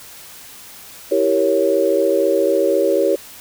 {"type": "chord", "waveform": "sine", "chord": "E diminished seventh", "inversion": "none", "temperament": "equal with one note detuned", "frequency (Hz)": [328.1, 392, 466.2, 554.4], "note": ["E4", "G4", "Bb4", "Db5"], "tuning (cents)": [-8, 0, 0, 0], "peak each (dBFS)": [-21, -18, -20, -17], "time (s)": [1.11, 3.16], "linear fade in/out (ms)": 10, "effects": ["white hiss -39 dBFS RMS until 3.4 s"]}